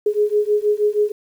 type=beating tone pair; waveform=sine; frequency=415.3 / 421.6 Hz; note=G#4 / G#4; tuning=0 / +26 cents; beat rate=6.3 Hz; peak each=-18 dBFS; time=0.06-1.12 s; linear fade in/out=5 ms; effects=8-bit